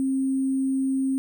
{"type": "tone with sample-and-hold", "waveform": "sine", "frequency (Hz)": 266.7, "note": "C4", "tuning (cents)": 33, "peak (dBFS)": -21, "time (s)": [0, 1.18], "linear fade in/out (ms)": 0, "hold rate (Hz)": 8820, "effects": []}